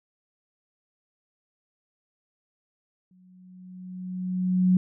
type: tone with exponential growth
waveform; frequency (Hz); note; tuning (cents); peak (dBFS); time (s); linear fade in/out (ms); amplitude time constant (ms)
sine; 183.4; F#3; -15; -15; 3.11-4.77; 2; 360
effects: none